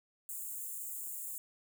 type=high-pass noise; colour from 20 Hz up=white; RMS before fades=-42 dBFS; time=0.29-1.38 s; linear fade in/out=0 ms; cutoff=6900 Hz; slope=96 dB/octave; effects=none